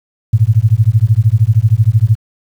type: tone with tremolo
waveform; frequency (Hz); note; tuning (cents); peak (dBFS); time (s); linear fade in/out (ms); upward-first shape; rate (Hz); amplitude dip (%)
sine; 110; A2; 0; -3; 0.33-2.16; 5; sine; 13; 100
effects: 7-bit